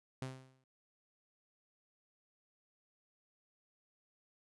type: tone with exponential decay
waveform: sawtooth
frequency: 130.81 Hz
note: C3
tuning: in tune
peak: -34 dBFS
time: 0.22-0.64 s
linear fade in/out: 2 ms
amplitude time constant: 91 ms
effects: resampled to 24000 Hz